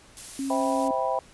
blue noise, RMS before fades -38 dBFS, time 0.17-0.88 s, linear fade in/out 0 ms
sine tone, 271.7 Hz, C#4, 35 cents flat, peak -27 dBFS, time 0.39-0.91 s, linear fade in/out 2 ms
sine chord, C major seventh, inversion none, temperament just, 523.3 / 654.1 / 784.9 / 981.1 Hz, C5 / E5 / G5 / B5, 0 / -14 / +2 / -12 cents, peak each -29 dBFS, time 0.5-1.19 s, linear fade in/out 2 ms
effects pink hiss -53 dBFS RMS until 1.33 s + resampled to 24000 Hz

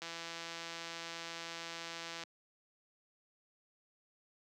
click train, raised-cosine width 0.2 ms, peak -26 dBFS, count 371, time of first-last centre 0.02-2.236 s, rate 167 Hz, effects high-pass 200 Hz 12 dB/octave

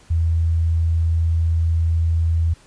sine tone, 82.4 Hz, E2, in tune, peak -15 dBFS, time 0.1-2.54 s, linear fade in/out 10 ms, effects pink hiss -51 dBFS RMS until 2.66 s + resampled to 22050 Hz

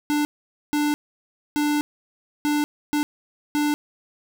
square tone bursts at uneven times, 295.6 Hz, D4, 11 cents sharp, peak -20 dBFS, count 6, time 0.1-0.25 / 0.73-0.94 / 1.56-1.81 / 2.45-2.64 / 2.93-3.03 / 3.55-3.74 s, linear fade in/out 0 ms, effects none

